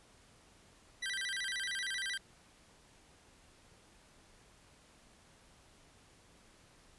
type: tone with vibrato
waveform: 25% pulse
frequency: 1760 Hz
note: A6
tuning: in tune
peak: -32 dBFS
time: 1.02-2.18 s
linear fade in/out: 10 ms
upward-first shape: square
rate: 13 Hz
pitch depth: 190 cents each way
effects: pink hiss -63 dBFS RMS until 6.98 s + resampled to 24000 Hz